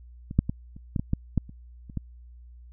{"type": "clicks", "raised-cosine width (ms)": 5, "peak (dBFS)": [-22, -6, -15, -30, -14, -15, -11, -10, -30, -29, -17], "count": 11, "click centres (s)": [0.311, 0.39, 0.495, 0.765, 0.962, 0.995, 1.134, 1.377, 1.494, 1.898, 1.973], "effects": ["added 60 Hz sine -45 dBFS peak until 2.72 s"]}